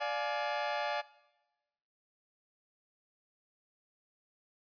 sawtooth chord, D diminished, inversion none, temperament just, 587.3 / 704.8 / 845.8 Hz, D5 / F5 / Ab5, 0 / +16 / +31 cents, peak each -32 / -35 / -33 dBFS, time 0-1.02 s, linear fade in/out 20 ms, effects noise-tail reverb RT60 1.0 s tail -19 dB re dry + resampled to 11025 Hz

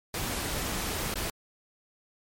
pink noise with dropouts, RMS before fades -32 dBFS, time 0.14-1.3 s, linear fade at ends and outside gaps 2 ms, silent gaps 1.141-1.156 s, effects MP3 64 kbps

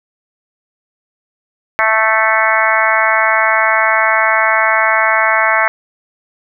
harmonic tone, 220 Hz, A3, in tune, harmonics 3 / 4 / 5 / 6 / 7 / 8 / 9 / 10, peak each -18 / -18 / -18 / -18 / -18 / -18 / -18 / -18 dBFS, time 1.79-5.68 s, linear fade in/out 0 ms, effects none

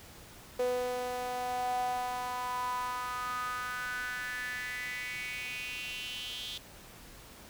sawtooth tone with high-pass filter sweep, 248.7 Hz, B3, 12 cents sharp, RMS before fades -36 dBFS, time 0.59-6.58 s, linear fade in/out 5 ms, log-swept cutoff 510 to 3400 Hz, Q 6.9, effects pink hiss -52 dBFS RMS until 7.49 s

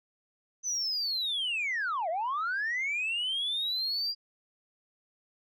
sine linear two-way sweep, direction down then up, 6150 to 619 to 4834 Hz, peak -27 dBFS, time 0.63-4.15 s, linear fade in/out 50 ms, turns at 2.09 s, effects tanh soft clip ceiling -26 dBFS

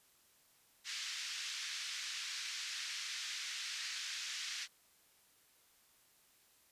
white band-pass noise, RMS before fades -43 dBFS, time 0.84-4.68 s, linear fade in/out 50 ms, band 1600 to 6000 Hz, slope 24 dB/octave, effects white hiss -69 dBFS RMS until 6.71 s + resampled to 32000 Hz

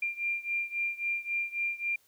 sine beating tone pair, 2385 / 2388.7 Hz, D7 / D7, +26 / +29 cents, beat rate 3.7 Hz, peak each -32 / -34 dBFS, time 0.02-1.96 s, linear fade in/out 5 ms, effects white hiss -66 dBFS RMS until 2.07 s

